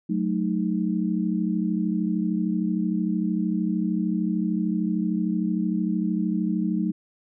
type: chord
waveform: sine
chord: D# diminished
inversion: first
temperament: equal with one note detuned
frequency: 185 / 218.2 / 311.1 Hz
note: F#3 / A3 / D#4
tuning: 0 / -14 / 0 cents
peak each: -25 / -26 / -28 dBFS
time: 0.09-6.92 s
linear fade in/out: 10 ms
effects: none